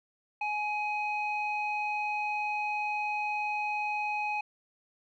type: tone with low-pass filter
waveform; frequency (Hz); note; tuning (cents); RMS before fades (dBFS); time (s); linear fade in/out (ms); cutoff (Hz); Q
square; 839; G#5; +17; -32; 0.41-4.41; 5; 2200; 7.9
effects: none